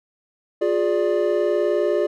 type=chord; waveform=triangle; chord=D diminished; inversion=first; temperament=equal with one note detuned; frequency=355.7 / 415.3 / 587.3 Hz; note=F4 / Ab4 / D5; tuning=+32 / 0 / 0 cents; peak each=-20 dBFS; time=0.61-2.07 s; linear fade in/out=10 ms; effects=none